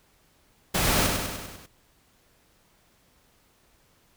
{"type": "noise with echo", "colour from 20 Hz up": "pink", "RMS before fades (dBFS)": -24, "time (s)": [0.74, 1.07], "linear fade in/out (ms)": 10, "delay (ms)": 99, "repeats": 6, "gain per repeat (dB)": -4, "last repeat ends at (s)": 1.664, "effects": ["pink hiss -63 dBFS RMS until 4.16 s"]}